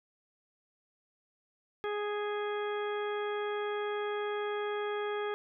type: harmonic tone with a mistuned harmonic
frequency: 415.2 Hz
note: G#4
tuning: in tune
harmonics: 1 / 2 / 3 / 4 / 5 / 6 / 8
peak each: -33 / -41 / -41 / -43 / -48 / -52 / -49 dBFS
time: 1.84-5.34 s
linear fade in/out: 0 ms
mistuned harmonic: 8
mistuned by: -18 cents
effects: none